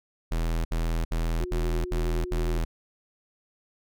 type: tone bursts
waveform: square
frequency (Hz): 41.2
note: E1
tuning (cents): 0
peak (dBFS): -25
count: 6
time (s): 0.31-2.65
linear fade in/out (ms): 10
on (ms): 340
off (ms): 60
type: tone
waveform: sine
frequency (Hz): 360.4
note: F#4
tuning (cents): -45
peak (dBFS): -33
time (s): 1.4-2.58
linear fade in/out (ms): 2
effects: none